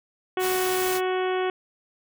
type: harmonic tone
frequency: 370.5 Hz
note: F#4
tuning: 2 cents sharp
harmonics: 1 / 2 / 3 / 4 / 5 / 6 / 7 / 8 / 9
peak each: -24 / -30 / -34 / -36 / -38 / -40 / -41 / -42 / -43 dBFS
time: 0.37-1.5 s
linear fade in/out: 2 ms
type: noise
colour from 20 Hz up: white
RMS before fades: -31 dBFS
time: 0.39-1.01 s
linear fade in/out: 50 ms
effects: none